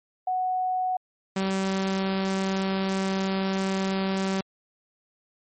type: tone pair in turn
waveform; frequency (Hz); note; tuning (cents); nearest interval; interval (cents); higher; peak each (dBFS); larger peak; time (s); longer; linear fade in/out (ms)
sine / sawtooth; 740 / 192.19; F#5 / G3; 0 / -34; octave + major seventh; 2334; first; -23 / -20; second; 0.27-0.97 / 1.36-4.41; second; 5
effects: MP3 32 kbps